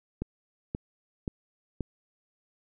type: click train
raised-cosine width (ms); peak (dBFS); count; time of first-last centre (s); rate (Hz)
3; -18; 4; 0.22-1.807; 1.89
effects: none